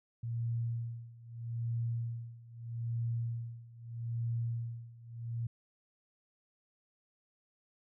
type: tone with tremolo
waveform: sine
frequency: 116.7 Hz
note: A#2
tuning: 2 cents sharp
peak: -31 dBFS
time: 0.23-5.47 s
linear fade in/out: 5 ms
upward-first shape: sine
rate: 0.79 Hz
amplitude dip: 90%
effects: none